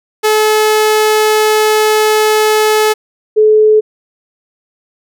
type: tone pair in turn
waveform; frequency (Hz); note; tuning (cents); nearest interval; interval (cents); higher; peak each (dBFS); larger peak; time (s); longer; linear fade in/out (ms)
sawtooth / sine; 430 / 430; A4 / A4; -40 / -40; unison; 0; neither; -4; neither; 0.23-2.94 / 3.36-3.81; first; 20
effects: none